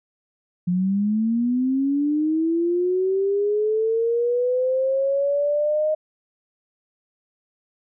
sine linear sweep, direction up, 174.61 to 622.3 Hz, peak -18 dBFS, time 0.67-5.95 s, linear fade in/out 10 ms, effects none

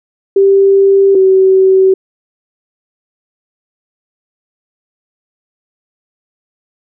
sine tone pair in turn, 392.3 / 380.3 Hz, G4 / F#4, +1 / +48 cents, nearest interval minor second, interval 53 cents, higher first, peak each -4 dBFS, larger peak neither, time 0.36-1.15 / 1.15-1.94 s, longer neither, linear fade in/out 5 ms, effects none

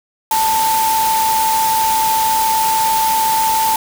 sine tone in noise, 887 Hz, A5, 14 cents sharp, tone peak -13 dBFS, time 0.31-3.76 s, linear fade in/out 2 ms, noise white, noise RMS -21 dBFS, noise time 0.31-3.76 s, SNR +5 dB, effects none

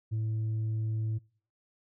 sine tone with tanh clipping, 110 Hz, A2, in tune, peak -29 dBFS, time 0.11-1.19 s, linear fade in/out 20 ms, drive 2 dB, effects noise-tail reverb RT60 0.5 s tail -26 dB re dry

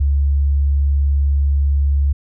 sine tone, 70.4 Hz, C#2, 27 cents sharp, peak -12 dBFS, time 0-2.13 s, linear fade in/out 10 ms, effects none

